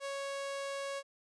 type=tone; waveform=sawtooth; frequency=554 Hz; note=C#5; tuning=1 cent flat; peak=-33 dBFS; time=0-1.03 s; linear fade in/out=50 ms; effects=resampled to 22050 Hz